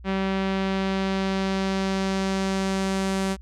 sawtooth tone with low-pass filter sweep, 192.3 Hz, G3, 33 cents flat, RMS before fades -25 dBFS, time 0.04-3.37 s, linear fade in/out 50 ms, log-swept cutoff 2900 to 9000 Hz, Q 1.1, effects added 60 Hz sine -40 dBFS peak until 3.41 s

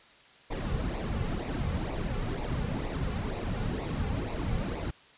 brown noise with flanger, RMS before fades -32 dBFS, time 0.5-4.91 s, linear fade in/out 10 ms, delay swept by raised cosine 0.62 to 3.22 ms, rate 2.1 Hz, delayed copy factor -0.6, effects white hiss -56 dBFS RMS until 5.17 s + resampled to 8000 Hz

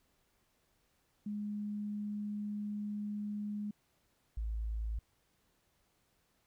sine tone pair in turn, 207.7 / 54.82 Hz, G#3 / A1, 0 / -6 cents, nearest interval octave + major seventh, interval 2306 cents, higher first, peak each -36 / -34 dBFS, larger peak second, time 1.26-3.71 / 4.37-4.99 s, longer first, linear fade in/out 5 ms, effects pink hiss -75 dBFS RMS until 6.46 s

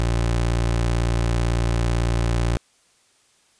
25% pulse tone, 58 Hz, A#1, 8 cents flat, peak -15 dBFS, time 0-2.57 s, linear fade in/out 0 ms, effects white hiss -60 dBFS RMS until 3.59 s + resampled to 22050 Hz

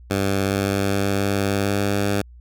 10% pulse tone with pitch glide, 98 to 100.87 Hz, G2 to G2, 0 to +50 cents, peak -11 dBFS, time 0.1-2.22 s, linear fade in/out 10 ms, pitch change +50 cents, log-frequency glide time 0.35-2.03 s, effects added 60 Hz sine -41 dBFS peak until 2.4 s

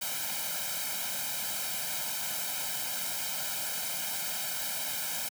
white noise with comb filter, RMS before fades -34 dBFS, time 0.01-5.29 s, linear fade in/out 10 ms, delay 1.3 ms, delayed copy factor +1, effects high-pass 150 Hz 12 dB/octave

